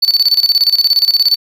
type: tone with tremolo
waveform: triangle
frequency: 4494 Hz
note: C#8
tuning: 23 cents sharp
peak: -5 dBFS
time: 0.02-1.36 s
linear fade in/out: 10 ms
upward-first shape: square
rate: 17 Hz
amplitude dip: 80%
effects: none